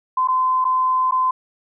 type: tone with dropouts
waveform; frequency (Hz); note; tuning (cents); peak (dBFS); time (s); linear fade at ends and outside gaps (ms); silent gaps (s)
sine; 1028; C6; -31; -15; 0.17-1.31; 5; 0.275-0.284 / 0.644-0.65 / 1.111-1.121
effects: none